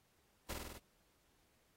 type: noise with echo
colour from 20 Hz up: pink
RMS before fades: -43 dBFS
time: 0.49-0.54 s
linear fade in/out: 10 ms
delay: 49 ms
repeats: 5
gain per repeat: -2 dB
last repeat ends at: 0.785 s
effects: pink hiss -75 dBFS RMS until 1.76 s + AAC 48 kbps